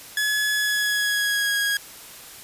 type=tone with pitch glide; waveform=sawtooth; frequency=1700 to 1646.8 Hz; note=G#6 to G#6; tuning=+40 to -15 cents; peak=-17 dBFS; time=0.17-1.77 s; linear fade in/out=2 ms; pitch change=-55 cents; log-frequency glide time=0.52-1.57 s; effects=white hiss -42 dBFS RMS until 2.43 s + resampled to 32000 Hz